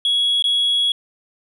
sine tone with dropouts, 3340 Hz, G#7, 9 cents sharp, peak -13 dBFS, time 0.05-0.92 s, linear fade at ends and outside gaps 2 ms, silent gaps 0.424-0.441 s, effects tanh soft clip ceiling -13 dBFS

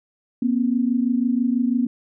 sine tone pair together, 239 / 265.1 Hz, A#3 / C4, +43 / +23 cents, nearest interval major second, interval 180 cents, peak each -19 / -22 dBFS, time 0.42-1.87 s, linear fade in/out 5 ms, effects none

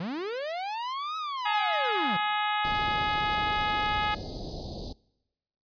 45% pulse linear two-way sweep, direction up then down, 155.56 to 1290 to 155.56 Hz, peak -31 dBFS, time 0-2.17 s, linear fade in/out 5 ms, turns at 1.17 s
harmonic tone, 420 Hz, G#4, 19 cents sharp, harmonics 2 / 3 / 4 / 5 / 6 / 7 / 8 / 9, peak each -28 / -32 / -34 / -36 / -38 / -39 / -40 / -41 dBFS, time 1.45-4.15 s, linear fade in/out 10 ms
pink band-stop noise, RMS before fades -36 dBFS, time 2.64-4.93 s, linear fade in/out 10 ms, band 750 to 4000 Hz, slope 48 dB/octave
effects noise-tail reverb RT60 1.0 s tail -25 dB re dry + resampled to 11025 Hz

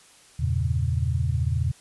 sine chord, E diminished seventh, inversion none, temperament equal, 82.41 / 98 / 116.54 / 138.59 Hz, E2 / G2 / Bb2 / Db3, 0 / 0 / 0 / 0 cents, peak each -25 / -31 / -26 / -28 dBFS, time 0.39-1.72 s, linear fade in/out 10 ms, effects white hiss -53 dBFS RMS until 1.8 s + resampled to 24000 Hz

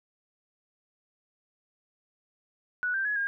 sine tone with pitch steps, 1473 / 1571 / 1686 / 1619 Hz, F#6 / G6 / G#6 / G#6, -8 / +3 / +26 / -45 cents, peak -26 dBFS, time 2.83-3.27 s, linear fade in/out 0 ms, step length 110 ms, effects none

